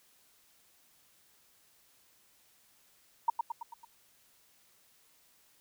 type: tone with echo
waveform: sine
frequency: 932.3 Hz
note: A#5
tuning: in tune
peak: -22 dBFS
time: 3.28-3.3 s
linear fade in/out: 5 ms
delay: 110 ms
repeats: 5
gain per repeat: -5 dB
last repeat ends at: 3.85 s
effects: white hiss -66 dBFS RMS until 5.6 s